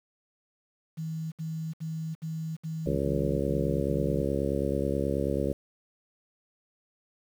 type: tone bursts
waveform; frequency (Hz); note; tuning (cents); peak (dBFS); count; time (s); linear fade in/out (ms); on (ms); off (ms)
sine; 160; D#3; +49; -31; 8; 0.97-4.232; 20; 350; 66
type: harmonic tone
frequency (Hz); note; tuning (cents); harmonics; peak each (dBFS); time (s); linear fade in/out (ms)
69.3; C#2; 0; 1 / 2 / 3 / 4 / 5 / 6 / 7 / 8; -34 / -34 / -34 / -34 / -34 / -34 / -34 / -34; 2.86-5.53; 5
effects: 9-bit